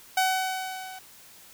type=tone with level ramp; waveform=sawtooth; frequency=753 Hz; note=F#5; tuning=30 cents sharp; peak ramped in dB=-16 to -36 dBFS; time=0.17-0.99 s; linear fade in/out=5 ms; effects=white hiss -51 dBFS RMS until 1.53 s